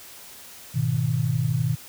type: chord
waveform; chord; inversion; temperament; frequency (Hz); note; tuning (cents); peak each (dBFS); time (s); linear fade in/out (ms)
sine; G# minor; none; equal; 103.83 / 123.47 / 155.56; G#2 / B2 / D#3; 0 / 0 / 0; -29 / -23 / -25; 0.74-1.76; 20
effects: white hiss -44 dBFS RMS until 1.88 s